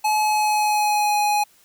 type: tone with pitch glide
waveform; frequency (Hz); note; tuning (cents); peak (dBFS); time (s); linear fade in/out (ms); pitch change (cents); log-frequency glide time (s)
square; 854 to 833; G#5 to G#5; +48 to +5; -18; 0.04-1.44; 10; -43; 0.21-1.17
effects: white hiss -56 dBFS RMS until 1.64 s